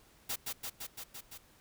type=noise with echo; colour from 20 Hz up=white; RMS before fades=-36 dBFS; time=0.29-0.36 s; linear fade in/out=10 ms; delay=170 ms; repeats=6; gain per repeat=-2 dB; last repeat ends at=1.38 s; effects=pink hiss -63 dBFS RMS until 1.6 s